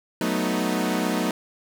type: chord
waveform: sawtooth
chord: B dominant seventh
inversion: second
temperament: equal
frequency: 185 / 220 / 246.9 / 311.1 Hz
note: F#3 / A3 / B3 / D#4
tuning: 0 / 0 / 0 / 0 cents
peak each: -24 dBFS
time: 0.21-1.31 s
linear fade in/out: 2 ms
effects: 9-bit